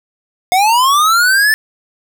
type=linear sweep; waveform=square; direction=up; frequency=709 to 1771 Hz; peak=-9 dBFS; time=0.52-1.54 s; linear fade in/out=0 ms; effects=none